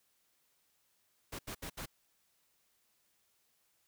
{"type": "noise bursts at uneven times", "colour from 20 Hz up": "pink", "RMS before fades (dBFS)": -43, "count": 4, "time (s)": [[1.32, 1.39], [1.47, 1.55], [1.62, 1.7], [1.77, 1.86]], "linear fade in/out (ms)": 10, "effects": ["white hiss -75 dBFS RMS until 3.87 s"]}